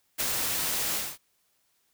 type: noise with ADSR envelope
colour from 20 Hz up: white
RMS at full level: -27 dBFS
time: 0.18-1.18 s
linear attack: 23 ms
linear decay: 25 ms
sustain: -2 dB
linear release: 230 ms
effects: white hiss -71 dBFS RMS until 1.93 s